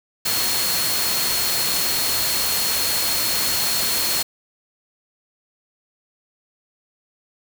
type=tone in noise; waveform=sine; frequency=4300 Hz; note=C8; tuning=47 cents sharp; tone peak=-25 dBFS; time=0.25-4.23 s; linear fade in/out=10 ms; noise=white; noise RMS=-22 dBFS; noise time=0.25-4.23 s; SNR=-6 dB; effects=none